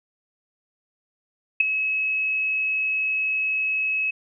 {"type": "tone with ADSR envelope", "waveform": "sine", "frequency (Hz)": 2572, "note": "E7", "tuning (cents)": -43, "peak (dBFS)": -10, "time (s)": [1.6, 4.11], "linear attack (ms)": 7, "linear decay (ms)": 8, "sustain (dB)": -11, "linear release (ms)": 10, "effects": []}